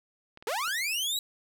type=clicks; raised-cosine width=0.3 ms; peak=-31 dBFS; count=3; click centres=0.374 / 0.425 / 0.677 s
type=linear sweep; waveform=sawtooth; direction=up; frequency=392 to 3951 Hz; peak=-25 dBFS; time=0.47-1.19 s; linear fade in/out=2 ms
effects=none